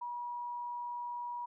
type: tone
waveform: sine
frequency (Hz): 964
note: B5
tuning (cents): -42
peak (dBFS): -37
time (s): 0.01-1.46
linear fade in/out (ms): 10
effects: none